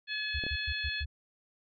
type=harmonic tone; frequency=854 Hz; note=G#5; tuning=48 cents sharp; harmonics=2 / 3 / 4 / 5; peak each=-36 / -38 / -39 / -40 dBFS; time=0.07-1.05 s; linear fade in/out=50 ms
type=tone bursts; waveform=sine; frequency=72.8 Hz; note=D2; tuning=15 cents flat; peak=-32 dBFS; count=5; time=0.34-1.06 s; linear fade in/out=10 ms; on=56 ms; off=110 ms
type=clicks; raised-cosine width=2 ms; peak=-26 dBFS; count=2; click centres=0.438 / 0.466 s
effects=none